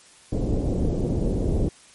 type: low-pass noise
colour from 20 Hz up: pink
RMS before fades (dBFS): -23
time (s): 0.32-1.69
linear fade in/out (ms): 5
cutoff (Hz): 500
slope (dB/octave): 24
effects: white hiss -51 dBFS RMS until 1.94 s + MP3 48 kbps